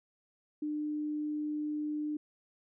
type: tone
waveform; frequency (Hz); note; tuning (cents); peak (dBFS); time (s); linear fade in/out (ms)
sine; 300.4; D4; +39; -32; 0.62-2.17; 5
effects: none